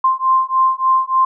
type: beating tone pair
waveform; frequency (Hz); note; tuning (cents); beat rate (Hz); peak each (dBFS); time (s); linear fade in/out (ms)
sine; 1046.5 / 1049.9; C6 / C6; 0 / +6; 3.4; -15; 0.04-1.25; 5
effects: none